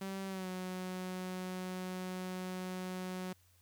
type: tone with pitch glide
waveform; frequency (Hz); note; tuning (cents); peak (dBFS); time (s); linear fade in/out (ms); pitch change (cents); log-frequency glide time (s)
sawtooth; 193 to 184.18; G3 to F#3; -27 to -8; -35; 0.01-3.33; 5; -81; 0.28-0.48
effects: added 90 Hz sine -67 dBFS peak until 3.61 s + white hiss -70 dBFS RMS until 3.61 s